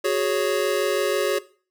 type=chord; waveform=square; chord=F# suspended second; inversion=none; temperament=just; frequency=370 / 416.2 / 555 Hz; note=F#4 / G#4 / C#5; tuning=0 / +4 / +2 cents; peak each=-25 dBFS; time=0.04-1.39 s; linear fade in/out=10 ms; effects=noise-tail reverb RT60 0.4 s tail -18 dB re dry